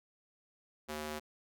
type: tone with high-pass filter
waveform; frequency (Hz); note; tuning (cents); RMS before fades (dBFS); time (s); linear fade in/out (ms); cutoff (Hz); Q
square; 76.1; D#2; -38; -41; 0.88-1.2; 20; 300; 0.63
effects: none